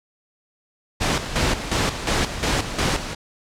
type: noise with tremolo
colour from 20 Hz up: pink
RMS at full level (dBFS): -20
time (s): 1-3.15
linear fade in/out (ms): 20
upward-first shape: square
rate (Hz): 2.8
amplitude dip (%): 65
effects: low-pass 7000 Hz 12 dB/octave